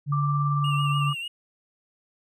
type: tone with pitch glide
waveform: sine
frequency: 143.8 to 142.89 Hz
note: D3 to D3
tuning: -36 to -47 cents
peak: -22 dBFS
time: 0.06-1.15 s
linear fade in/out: 50 ms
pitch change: -11 cents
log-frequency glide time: 0.61-0.8 s
type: tone with tremolo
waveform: sine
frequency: 1176 Hz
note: D6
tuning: 2 cents sharp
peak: -25 dBFS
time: 0.12-1.13 s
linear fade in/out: 5 ms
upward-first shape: sine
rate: 18 Hz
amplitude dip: 35%
type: tone with vibrato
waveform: triangle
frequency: 2794 Hz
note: F7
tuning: in tune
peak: -29 dBFS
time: 0.64-1.28 s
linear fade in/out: 5 ms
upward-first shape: sine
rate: 6.8 Hz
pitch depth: 55 cents each way
effects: none